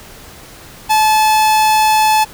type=tone; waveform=45% pulse; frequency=865 Hz; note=A5; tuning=30 cents flat; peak=-9 dBFS; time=0.89-2.25 s; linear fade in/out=20 ms; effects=pink hiss -37 dBFS RMS until 2.33 s